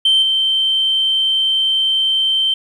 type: tone with level steps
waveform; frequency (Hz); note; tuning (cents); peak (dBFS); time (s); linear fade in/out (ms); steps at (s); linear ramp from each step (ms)
sine; 3115; G7; -12; -8 / -12; 0.05-2.54; 5; 0.22; 10
effects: tanh soft clip ceiling -7 dBFS + 8-bit